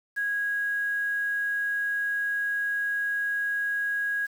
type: tone with quantisation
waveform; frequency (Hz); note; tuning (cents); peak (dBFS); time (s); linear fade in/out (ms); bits
sine; 1650; G#6; -12; -25; 0.16-4.27; 20; 8
effects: none